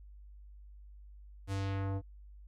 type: tone with low-pass filter sweep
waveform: square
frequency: 97.7 Hz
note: G2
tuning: 5 cents flat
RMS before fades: -35 dBFS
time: 1.47-2.02 s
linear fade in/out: 50 ms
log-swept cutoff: 12000 to 570 Hz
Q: 1
effects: added 50 Hz sine -50 dBFS peak until 2.47 s